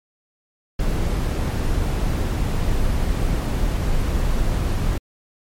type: noise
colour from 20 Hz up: brown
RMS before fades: -20 dBFS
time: 0.79-4.98 s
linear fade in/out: 5 ms
effects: MP3 64 kbps